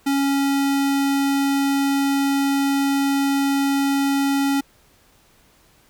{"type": "tone", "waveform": "square", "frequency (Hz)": 277.2, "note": "C#4", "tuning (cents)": 0, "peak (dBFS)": -18, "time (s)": [0.06, 4.61], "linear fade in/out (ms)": 10, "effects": ["pink hiss -56 dBFS RMS until 5.89 s"]}